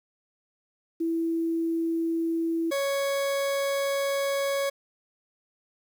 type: tone pair in turn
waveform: sine / 40% pulse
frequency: 330.3 / 555.5 Hz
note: E4 / C#5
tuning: +4 / +4 cents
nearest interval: major sixth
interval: 900 cents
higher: second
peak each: -24 dBFS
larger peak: neither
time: 1-2.71 / 2.71-4.7 s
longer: second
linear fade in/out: 10 ms
effects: 9-bit